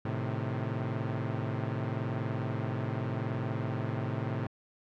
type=chord; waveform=sawtooth; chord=A diminished; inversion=none; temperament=equal with one note detuned; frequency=110 / 130.81 / 154.76 Hz; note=A2 / C3 / Eb3; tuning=0 / 0 / -9 cents; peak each=-30 / -31 / -36 dBFS; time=0.05-4.47 s; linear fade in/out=5 ms; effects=low-pass 2000 Hz 12 dB/octave